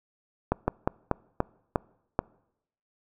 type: slowing click train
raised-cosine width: 1 ms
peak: -9 dBFS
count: 7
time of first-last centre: 0.52-2.191 s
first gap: 160 ms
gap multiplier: 1.22
effects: noise-tail reverb RT60 0.8 s tail -25 dB re dry